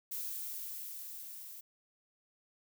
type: noise with level ramp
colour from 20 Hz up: violet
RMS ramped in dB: -39 to -49 dBFS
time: 0.11-1.61 s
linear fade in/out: 10 ms
effects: none

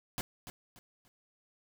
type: noise with echo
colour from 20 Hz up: pink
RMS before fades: -36 dBFS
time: 0.18-0.21 s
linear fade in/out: 0 ms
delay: 290 ms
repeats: 3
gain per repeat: -10 dB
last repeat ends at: 1.08 s
effects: none

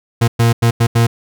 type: tone bursts at uneven times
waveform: 40% pulse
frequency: 116.54 Hz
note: A#2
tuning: in tune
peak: -8 dBFS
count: 5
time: 0.21-0.28 / 0.39-0.53 / 0.62-0.71 / 0.8-0.87 / 0.95-1.07 s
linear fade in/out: 10 ms
effects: none

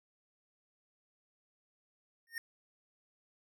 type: tone with exponential growth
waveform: square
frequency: 1838 Hz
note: A#6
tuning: 25 cents flat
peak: -34 dBFS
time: 2.27-2.38 s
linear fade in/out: 1 ms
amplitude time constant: 22 ms
effects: none

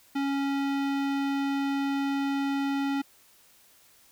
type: tone with low-pass filter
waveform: square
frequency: 277.2 Hz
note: C#4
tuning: in tune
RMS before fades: -28 dBFS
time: 0.15-3.02 s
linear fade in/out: 10 ms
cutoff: 3600 Hz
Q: 0.79
effects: white hiss -59 dBFS RMS until 4.11 s

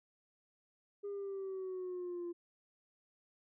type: exponential sweep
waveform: sine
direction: down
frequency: 407.2 to 343.9 Hz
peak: -37 dBFS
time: 1.03-2.33 s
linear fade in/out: 20 ms
effects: tanh soft clip ceiling -37 dBFS

